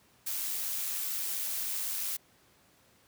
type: noise with amplitude modulation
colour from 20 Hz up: blue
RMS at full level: -33 dBFS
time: 0.26-2.17 s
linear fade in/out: 10 ms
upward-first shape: sine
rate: 95.9 Hz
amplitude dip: 25%
effects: pink hiss -64 dBFS RMS until 3.07 s + high-pass 80 Hz 12 dB/octave